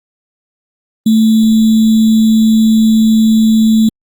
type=tone with sample-and-hold; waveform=sine; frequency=220.8 Hz; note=A3; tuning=6 cents sharp; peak=-5 dBFS; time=1.06-3.89 s; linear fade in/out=5 ms; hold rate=3675 Hz; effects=Opus 32 kbps